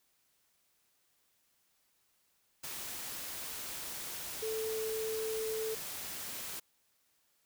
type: tone in noise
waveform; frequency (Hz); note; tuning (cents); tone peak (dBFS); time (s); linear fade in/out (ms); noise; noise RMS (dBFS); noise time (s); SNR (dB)
sine; 440; A4; 0; -34; 4.42-5.75; 10; white; -42; 2.63-6.6; +5
effects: white hiss -74 dBFS RMS until 7.45 s